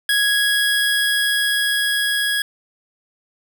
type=tone with level ramp; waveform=25% pulse; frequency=1661.2 Hz; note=G#6; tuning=in tune; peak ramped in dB=-11 to -14 dBFS; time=0.09-2.42 s; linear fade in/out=2 ms; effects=none